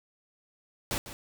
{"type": "noise with echo", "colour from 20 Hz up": "pink", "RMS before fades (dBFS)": -31, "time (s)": [0.91, 0.98], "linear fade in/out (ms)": 0, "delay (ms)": 150, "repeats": 1, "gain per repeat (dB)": -12, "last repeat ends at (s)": 1.13, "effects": []}